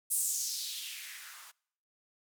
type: noise with band-pass filter sweep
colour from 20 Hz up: violet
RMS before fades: -37 dBFS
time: 0.1-1.52 s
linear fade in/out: 20 ms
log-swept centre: 10000 to 1000 Hz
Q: 2.8
effects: noise-tail reverb RT60 0.7 s tail -26 dB re dry